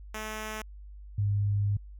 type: tone pair in turn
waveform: 5% pulse / sine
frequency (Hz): 216.4 / 101.84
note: A3 / G#2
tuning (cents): -29 / -33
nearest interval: octave + minor second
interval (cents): 1304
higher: first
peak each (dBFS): -24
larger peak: neither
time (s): 0.14-0.62 / 1.18-1.77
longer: second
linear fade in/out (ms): 5
effects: added 50 Hz sine -43 dBFS peak until 1.99 s